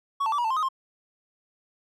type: tone with pitch steps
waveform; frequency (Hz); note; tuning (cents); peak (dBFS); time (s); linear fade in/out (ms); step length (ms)
triangle; 1116 / 887 / 1158 / 961 / 887 / 1049 / 1252 / 1060; C#6 / A5 / D6 / B5 / A5 / C6 / D#6 / C6; +11 / +14 / -25 / -48 / +14 / +4 / +10 / +22; -21; 0.2-0.688; 10; 61
effects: none